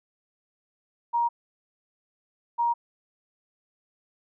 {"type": "tone pair in turn", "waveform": "sine", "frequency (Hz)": [943, 943], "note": ["A#5", "A#5"], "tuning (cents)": [20, 20], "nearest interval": "unison", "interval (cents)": 0, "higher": "neither", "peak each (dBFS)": -21, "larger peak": "neither", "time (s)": [[1.13, 1.29], [2.58, 2.74]], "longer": "neither", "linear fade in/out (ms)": 20, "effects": []}